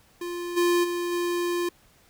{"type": "tone with level steps", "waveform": "square", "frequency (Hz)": 349.2, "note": "F4", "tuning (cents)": 0, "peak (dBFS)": [-31, -20, -27, -25], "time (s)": [0.21, 1.69], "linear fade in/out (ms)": 5, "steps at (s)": [0.56, 0.83, 1.11], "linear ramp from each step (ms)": 20, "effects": ["pink hiss -59 dBFS RMS until 2.09 s"]}